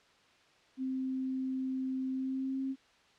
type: tone with pitch glide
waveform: sine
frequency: 261.6 to 267.1 Hz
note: C4 to C4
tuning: 0 to +36 cents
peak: -32 dBFS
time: 0.77-2.76 s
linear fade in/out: 50 ms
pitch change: +36 cents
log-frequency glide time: 2.11-2.61 s
effects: white hiss -64 dBFS RMS until 3.18 s + low-pass 4000 Hz 12 dB/octave